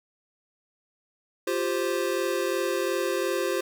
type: chord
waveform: square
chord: F suspended second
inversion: none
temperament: equal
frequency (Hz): 349.2 / 392 / 523.3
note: F4 / G4 / C5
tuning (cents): 0 / 0 / 0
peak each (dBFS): -30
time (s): 1.47-3.61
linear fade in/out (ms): 5
effects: none